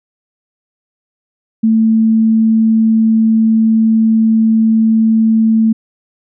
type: tone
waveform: sine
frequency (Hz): 222.4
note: A3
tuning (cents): +19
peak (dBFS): -7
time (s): 1.63-5.73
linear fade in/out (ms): 10
effects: none